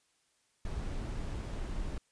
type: noise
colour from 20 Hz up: brown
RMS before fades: -37 dBFS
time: 0.65-1.98 s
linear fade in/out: 2 ms
effects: white hiss -73 dBFS RMS until 2.11 s + resampled to 22050 Hz